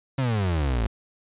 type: exponential sweep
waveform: 35% pulse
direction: down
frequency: 138.1 to 51.91 Hz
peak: -20 dBFS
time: 0.18-0.87 s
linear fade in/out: 5 ms
effects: resampled to 8000 Hz